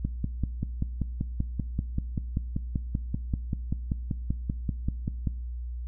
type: click train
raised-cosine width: 5 ms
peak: -15 dBFS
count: 28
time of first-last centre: 0.05-5.272 s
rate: 5.17 Hz
effects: noise-tail reverb RT60 0.7 s tail -20 dB re dry + added 60 Hz sine -32 dBFS peak until 5.87 s